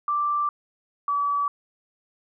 sine tone pair in turn, 1174.7 / 1146.5 Hz, D6 / D6, 0 / -42 cents, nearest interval unison, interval 42 cents, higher first, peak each -21 / -21 dBFS, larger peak neither, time 0.08-0.49 / 1.08-1.48 s, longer first, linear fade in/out 2 ms, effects none

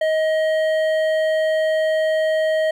sine tone with hard clipping, 630 Hz, D#5, 21 cents sharp, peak -18 dBFS, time 0.01-2.71 s, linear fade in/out 5 ms, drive 9 dB, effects none

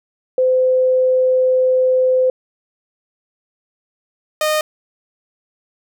sine / sawtooth tone pair in turn, 513 / 614.8 Hz, C5 / D#5, -34 / -21 cents, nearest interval minor third, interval 313 cents, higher second, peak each -11 dBFS, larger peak neither, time 0.38-2.3 / 4.41-4.61 s, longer first, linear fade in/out 2 ms, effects none

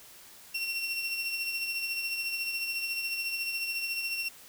30% pulse tone with tremolo, 2724 Hz, F7, 44 cents flat, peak -26 dBFS, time 0.54-4.29 s, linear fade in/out 10 ms, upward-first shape triangle, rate 14 Hz, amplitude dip 50%, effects white hiss -52 dBFS RMS until 4.48 s

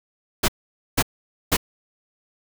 pink noise bursts, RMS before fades -18 dBFS, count 3, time 0.43-1.569 s, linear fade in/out 10 ms, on 53 ms, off 490 ms, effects none

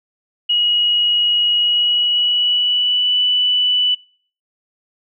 sine tone with pitch glide, 2900 to 2976 Hz, F#7 to F#7, -35 to +9 cents, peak -13 dBFS, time 0.49-3.95 s, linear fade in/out 10 ms, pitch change +44 cents, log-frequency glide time 1.58-3.2 s, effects noise-tail reverb RT60 0.5 s tail -24 dB re dry

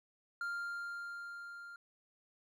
triangle tone with level ramp, 1396.9 Hz, F6, in tune, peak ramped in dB -34 to -46 dBFS, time 0.41-1.76 s, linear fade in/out 2 ms, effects none

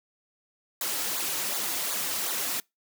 white noise with flanger, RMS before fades -30 dBFS, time 0.81-2.6 s, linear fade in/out 2 ms, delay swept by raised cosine 0.35 to 5.15 ms, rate 2.7 Hz, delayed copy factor -0.8, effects noise-tail reverb RT60 0.2 s tail -26 dB re dry + high-pass 200 Hz 12 dB/octave

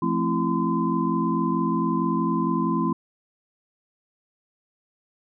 sine tone cluster, 171.9 / 218.4 / 262.9 / 333.5 / 1024 Hz, F3 / A3 / C4 / E4 / C6, -27 / -13 / +8 / +20 / -38 cents, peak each -27 dBFS, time 0.02-2.93 s, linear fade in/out 5 ms, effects none

